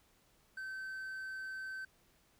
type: tone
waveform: triangle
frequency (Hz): 1541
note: G6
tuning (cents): -30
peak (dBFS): -39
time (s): 0.57-1.85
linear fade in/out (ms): 5
effects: pink hiss -70 dBFS RMS until 2.39 s